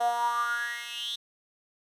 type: tone with high-pass filter sweep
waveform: 10% pulse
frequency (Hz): 237.1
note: A#3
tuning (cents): +30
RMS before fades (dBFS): -30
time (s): 0-1.16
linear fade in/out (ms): 10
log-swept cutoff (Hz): 650 to 3700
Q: 9.2
effects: resampled to 32000 Hz